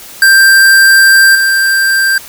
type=tone with level steps; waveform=square; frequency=1578 Hz; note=G6; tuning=11 cents sharp; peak=-3 / -8 dBFS; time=0.22-2.18 s; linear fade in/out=2 ms; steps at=1.35 s; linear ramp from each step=2 ms; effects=white hiss -31 dBFS RMS until 2.28 s